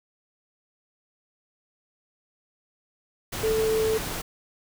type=tone in noise; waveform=sine; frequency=440 Hz; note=A4; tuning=in tune; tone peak=-21 dBFS; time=3.43-3.98 s; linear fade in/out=10 ms; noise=pink; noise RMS=-32 dBFS; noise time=3.32-4.22 s; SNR=+8 dB; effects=none